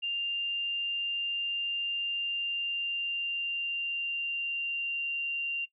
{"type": "tone with pitch glide", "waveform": "sine", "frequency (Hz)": [2794, 2775], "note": ["F7", "F7"], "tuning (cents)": [0, -12], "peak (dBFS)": -29, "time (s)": [0.02, 5.66], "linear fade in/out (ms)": 20, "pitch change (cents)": -12, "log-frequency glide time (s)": [2.02, 5.01], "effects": ["noise-tail reverb RT60 0.1 s tail -21 dB re dry"]}